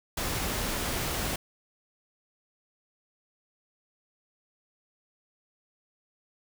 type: noise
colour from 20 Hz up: pink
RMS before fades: -31 dBFS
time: 0.17-1.36 s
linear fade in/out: 5 ms
effects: none